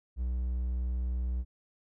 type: tone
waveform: triangle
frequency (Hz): 61.74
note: B1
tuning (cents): 0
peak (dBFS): -27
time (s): 0.16-1.45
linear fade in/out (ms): 50
effects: none